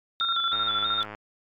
sine tone with vibrato, 3567 Hz, A7, 23 cents sharp, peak -25 dBFS, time 0.2-1.03 s, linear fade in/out 0 ms, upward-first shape square, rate 3.1 Hz, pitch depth 46 cents each way
sine tone with tremolo, 1365 Hz, F6, 40 cents flat, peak -24 dBFS, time 0.21-1.05 s, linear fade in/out 0 ms, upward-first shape square, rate 13 Hz, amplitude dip 65%
click train, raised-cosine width 0.5 ms, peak -23 dBFS, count 66, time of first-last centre 0.53-1.149 s, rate 105 Hz
effects MP3 96 kbps

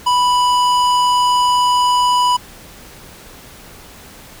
sine tone with hard clipping, 987.8 Hz, B5, in tune, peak -13 dBFS, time 0.06-2.37 s, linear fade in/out 10 ms, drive 14 dB, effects pink hiss -39 dBFS RMS until 4.4 s

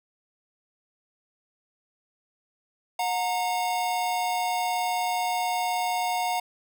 square tone pair together, 724 / 925.3 Hz, F#5 / A#5, -38 / -13 cents, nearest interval major third, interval 425 cents, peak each -27 / -30 dBFS, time 2.99-6.4 s, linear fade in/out 5 ms, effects none

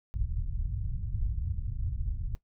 pink low-pass noise, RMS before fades -32 dBFS, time 0.14-2.35 s, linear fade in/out 0 ms, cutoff 110 Hz, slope 24 dB/octave, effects noise-tail reverb RT60 0.1 s tail -17 dB re dry

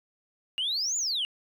sine exponential two-way sweep, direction up then down, 2794 to 7190 to 2794 Hz, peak -25 dBFS, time 0.58-1.25 s, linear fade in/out 0 ms, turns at 0.97 s, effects tanh soft clip ceiling -23 dBFS

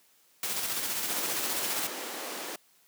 white noise with tremolo, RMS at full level -31 dBFS, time 0.43-1.87 s, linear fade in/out 2 ms, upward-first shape square, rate 15 Hz, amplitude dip 30%
pink high-pass noise, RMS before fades -38 dBFS, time 1.08-2.56 s, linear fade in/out 5 ms, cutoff 270 Hz, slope 24 dB/octave
effects white hiss -64 dBFS RMS until 2.87 s + high-pass 150 Hz 12 dB/octave

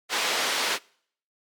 white band-pass noise, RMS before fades -26 dBFS, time 0.09-0.79 s, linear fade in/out 50 ms, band 370 to 4200 Hz, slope 12 dB/octave, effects noise-tail reverb RT60 0.6 s tail -25 dB re dry + MP3 96 kbps

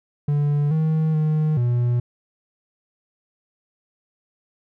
triangle tone with pitch steps, 145.7 / 157.8 / 154.5 / 121.2 Hz, D3 / D#3 / D#3 / B2, -13 / +25 / -12 / -32 cents, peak -15 dBFS, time 0.28-2 s, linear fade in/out 5 ms, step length 430 ms, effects none

